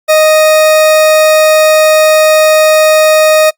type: tone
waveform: 40% pulse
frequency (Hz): 622.3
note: D#5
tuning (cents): 0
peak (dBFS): -3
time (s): 0.08-3.51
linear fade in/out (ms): 20
effects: noise-tail reverb RT60 0.1 s tail -23 dB re dry + Opus 48 kbps